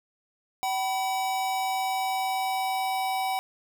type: tone pair together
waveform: square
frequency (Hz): 762.2 / 980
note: G5 / B5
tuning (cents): -49 / -14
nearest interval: major third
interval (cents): 435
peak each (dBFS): -27 / -35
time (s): 0.63-3.39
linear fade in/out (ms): 0
effects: none